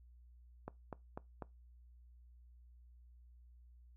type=click train; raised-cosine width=1 ms; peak=-29 dBFS; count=4; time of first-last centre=0.68-1.423 s; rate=4.04 Hz; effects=noise-tail reverb RT60 0.2 s tail -21 dB re dry + added 60 Hz sine -58 dBFS peak until 3.96 s